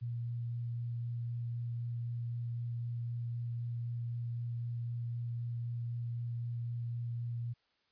sine tone with vibrato, 118.6 Hz, A#2, 30 cents sharp, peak -35 dBFS, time 0.01-7.54 s, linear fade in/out 20 ms, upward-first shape sine, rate 3.9 Hz, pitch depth 8 cents each way, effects white hiss -75 dBFS RMS until 7.91 s + resampled to 11025 Hz

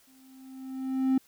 triangle tone with exponential growth, 263.1 Hz, C4, 10 cents sharp, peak -17 dBFS, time 0.07-1.18 s, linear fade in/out 5 ms, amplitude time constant 240 ms, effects tanh soft clip ceiling -13 dBFS + white hiss -62 dBFS RMS until 1.27 s

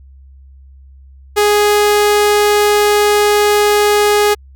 sawtooth tone, 415.3 Hz, G#4, in tune, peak -5 dBFS, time 1.36-4.35 s, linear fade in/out 20 ms, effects added 67 Hz sine -37 dBFS peak until 4.55 s

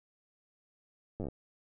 slowing click train, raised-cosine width 2 ms, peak -25 dBFS, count 8, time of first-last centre 1.2-1.285 s, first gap 9 ms, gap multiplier 1.1, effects none

